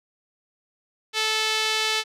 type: tone with band-pass filter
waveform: sawtooth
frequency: 436.8 Hz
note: A4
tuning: 13 cents flat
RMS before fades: -24 dBFS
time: 1.13-2.04 s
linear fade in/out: 50 ms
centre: 3600 Hz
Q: 1.4
effects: none